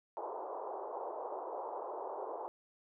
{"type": "band-pass noise", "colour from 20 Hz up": "white", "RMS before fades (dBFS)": -42, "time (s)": [0.17, 2.48], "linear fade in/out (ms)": 0, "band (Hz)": [370, 1000], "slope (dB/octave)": 48, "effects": []}